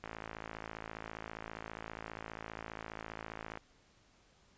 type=click train; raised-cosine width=0.5 ms; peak=-27 dBFS; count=195; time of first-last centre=0.04-3.574 s; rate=54.9 Hz; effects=pink hiss -67 dBFS RMS until 4.57 s + resampled to 16000 Hz